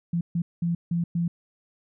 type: tone bursts at uneven times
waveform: sine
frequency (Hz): 170.5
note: F3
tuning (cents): -41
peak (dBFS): -22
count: 5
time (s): 0.13-0.21 / 0.35-0.42 / 0.62-0.75 / 0.91-1.04 / 1.15-1.28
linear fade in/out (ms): 5
effects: none